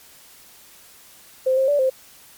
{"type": "tone with pitch steps", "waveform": "sine", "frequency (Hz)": [520, 531, 579, 523], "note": ["C5", "C5", "D5", "C5"], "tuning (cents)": [-11, 25, -25, -1], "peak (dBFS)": -15, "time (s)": [1.46, 1.9], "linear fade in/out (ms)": 10, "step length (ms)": 110, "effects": ["white hiss -48 dBFS RMS until 2.37 s", "MP3 96 kbps"]}